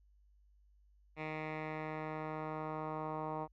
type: tone with low-pass filter sweep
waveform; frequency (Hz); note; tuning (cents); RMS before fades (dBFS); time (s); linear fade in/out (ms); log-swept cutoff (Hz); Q
10% pulse; 155.56; D#3; 0; -41; 1.16-3.48; 50; 2300 to 1000; 2.6
effects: added 50 Hz sine -64 dBFS peak until 3.52 s